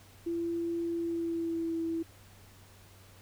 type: tone with pitch glide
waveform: sine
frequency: 338 to 329.3 Hz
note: E4 to E4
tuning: +43 to -2 cents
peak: -30 dBFS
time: 0.26-2.03 s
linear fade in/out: 10 ms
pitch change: -45 cents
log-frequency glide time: 0.93-1.76 s
effects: added 96 Hz sine -56 dBFS peak until 3.21 s + pink hiss -58 dBFS RMS until 3.21 s